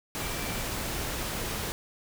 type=tone in noise; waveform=sine; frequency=2338 Hz; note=D7; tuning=8 cents flat; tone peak=-43 dBFS; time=0.21-0.62 s; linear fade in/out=0 ms; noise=pink; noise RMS=-33 dBFS; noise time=0.15-1.72 s; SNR=-13 dB; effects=none